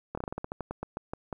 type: slowing click train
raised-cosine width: 1 ms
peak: -20 dBFS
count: 15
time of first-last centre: 0.15-1.328 s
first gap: 25 ms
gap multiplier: 1.17
effects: 10-bit